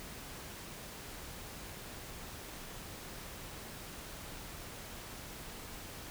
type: silence
effects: pink hiss -47 dBFS RMS until 6.1 s